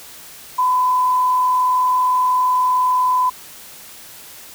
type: tone with frequency modulation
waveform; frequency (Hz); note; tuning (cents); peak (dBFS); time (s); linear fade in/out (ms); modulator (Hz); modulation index
sine; 1007; B5; +33; -13; 0.58-3.3; 10; 39.4; 0.3
effects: white hiss -39 dBFS RMS until 4.54 s